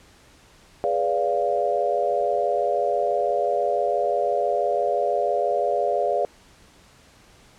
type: chord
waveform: sine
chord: G# diminished seventh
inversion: none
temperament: equal with one note detuned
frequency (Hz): 415.3 / 493.9 / 579.9 / 698.5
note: G#4 / B4 / D5 / F5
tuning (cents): 0 / 0 / -22 / 0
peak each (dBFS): -27 / -27 / -24 / -24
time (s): 0.84-6.25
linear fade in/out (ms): 0
effects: pink hiss -53 dBFS RMS until 7.58 s + low-pass 9000 Hz 12 dB/octave